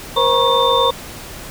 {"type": "tone cluster", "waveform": "sine", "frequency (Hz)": [478.3, 527, 950, 1098, 3590], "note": ["A#4", "C5", "A#5", "C#6", "A7"], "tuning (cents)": [44, 12, 33, -17, 34], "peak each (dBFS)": -18, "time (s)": [0.16, 0.91], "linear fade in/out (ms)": 10, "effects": ["pink hiss -33 dBFS RMS until 1.5 s"]}